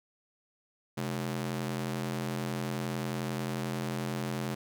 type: ring-modulated tone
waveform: sawtooth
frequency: 170.6 Hz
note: F3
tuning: 40 cents flat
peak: -25 dBFS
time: 0.97-4.55 s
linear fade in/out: 10 ms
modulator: 39.7 Hz
effects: none